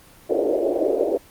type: band-pass noise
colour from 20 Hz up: white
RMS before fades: -21 dBFS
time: 0.29-1.18 s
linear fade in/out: 20 ms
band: 310 to 610 Hz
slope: 48 dB/octave
effects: pink hiss -49 dBFS RMS until 1.3 s + Opus 24 kbps